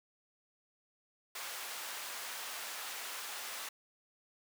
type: high-pass noise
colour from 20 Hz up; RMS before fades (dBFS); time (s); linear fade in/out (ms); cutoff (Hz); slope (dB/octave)
pink; -43; 1.35-3.69; 5; 930; 12
effects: none